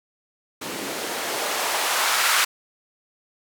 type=noise with band-pass filter sweep; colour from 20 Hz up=blue; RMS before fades=-24 dBFS; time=0.61-2.45 s; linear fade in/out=10 ms; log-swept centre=250 to 1400 Hz; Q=1.2; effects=none